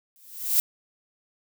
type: noise with exponential growth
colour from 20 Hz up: violet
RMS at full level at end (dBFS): -18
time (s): 0.16-0.6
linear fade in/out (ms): 0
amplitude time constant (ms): 94
effects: none